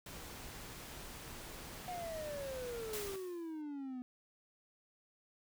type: noise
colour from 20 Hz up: pink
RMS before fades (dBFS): -49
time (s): 0.06-3.16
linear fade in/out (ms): 2
type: exponential sweep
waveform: triangle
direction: down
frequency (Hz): 733 to 246.9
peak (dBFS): -39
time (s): 1.88-4.02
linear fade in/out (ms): 0
type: noise with exponential decay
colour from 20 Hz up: white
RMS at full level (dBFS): -41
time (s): 2.93-3.62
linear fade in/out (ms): 5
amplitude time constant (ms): 150
effects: none